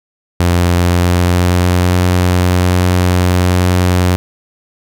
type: tone with pitch glide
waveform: sawtooth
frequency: 87.5 to 90.12 Hz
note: F2 to F#2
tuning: +4 to -45 cents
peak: -5 dBFS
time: 0.4-4.16 s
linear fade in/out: 0 ms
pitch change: +51 cents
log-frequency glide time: 0.67-2.07 s
effects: none